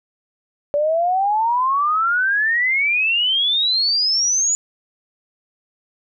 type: exponential sweep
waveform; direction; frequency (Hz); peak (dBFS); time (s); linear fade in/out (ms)
sine; up; 572 to 6970; -15; 0.74-4.55; 0
effects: none